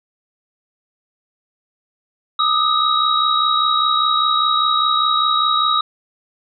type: tone cluster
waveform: sine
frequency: 1212 / 1277 / 3818 Hz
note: D#6 / D#6 / A#7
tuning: -46 / +45 / +41 cents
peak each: -18 dBFS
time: 2.39-5.81 s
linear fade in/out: 5 ms
effects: none